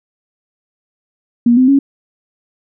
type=tone with pitch steps; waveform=sine; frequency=238.1 / 256.7 / 276.7 Hz; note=A#3 / C4 / C#4; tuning=+37 / -33 / -3 cents; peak=-6 dBFS; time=1.46-1.79 s; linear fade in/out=5 ms; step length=110 ms; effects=none